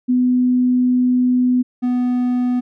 sine / triangle tone pair in turn, 250 / 247.8 Hz, B3 / B3, +21 / +6 cents, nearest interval unison, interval 15 cents, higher first, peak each -12 / -13 dBFS, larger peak first, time 0.08-1.63 / 1.82-2.61 s, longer first, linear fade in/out 20 ms, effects none

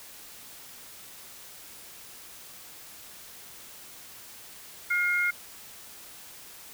sine tone pair together, 1425 / 2135 Hz, F6 / C7, +34 / +34 cents, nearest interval perfect fifth, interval 700 cents, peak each -27 / -25 dBFS, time 4.9-5.31 s, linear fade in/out 10 ms, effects white hiss -47 dBFS RMS until 6.73 s

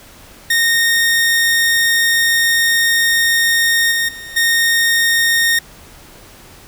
sawtooth tone with level steps, 1847 Hz, A#6, 16 cents flat, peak -8 / -11 / -26 / -8 dBFS, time 0.5-5.59 s, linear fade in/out 5 ms, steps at 3.91 / 4.08 / 4.36 s, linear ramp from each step 10 ms, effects pink hiss -41 dBFS RMS until 6.67 s

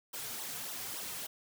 white noise with flanger, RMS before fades -41 dBFS, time 0.13-1.27 s, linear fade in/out 10 ms, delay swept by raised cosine 0.42 to 3.62 ms, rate 3.5 Hz, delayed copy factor -0.8, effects none

